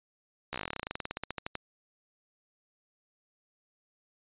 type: slowing click train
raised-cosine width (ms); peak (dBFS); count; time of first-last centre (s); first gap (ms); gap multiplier
0.3; -18; 26; 0.53-1.553; 14; 1.08
effects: resampled to 8000 Hz